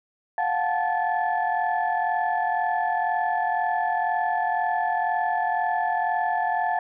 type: tone cluster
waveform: sine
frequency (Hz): 712 / 754 / 873 / 1738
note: F5 / F#5 / A5 / A6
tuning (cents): +33 / +32 / -14 / -22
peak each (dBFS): -25 / -28 / -26 / -30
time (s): 0.38-6.79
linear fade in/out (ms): 2
effects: tanh soft clip ceiling -11 dBFS